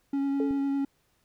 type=tone with vibrato; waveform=triangle; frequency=277.2 Hz; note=C#4; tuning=in tune; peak=-23 dBFS; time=0.13-0.85 s; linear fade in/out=5 ms; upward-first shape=sine; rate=9.9 Hz; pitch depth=12 cents each way
type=tone with exponential decay; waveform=sine; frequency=435.4 Hz; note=A4; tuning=18 cents flat; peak=-25 dBFS; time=0.4-0.7 s; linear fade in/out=1 ms; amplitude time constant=64 ms
type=click; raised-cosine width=3 ms; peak=-28 dBFS; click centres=0.509 s
effects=pink hiss -70 dBFS RMS until 1.24 s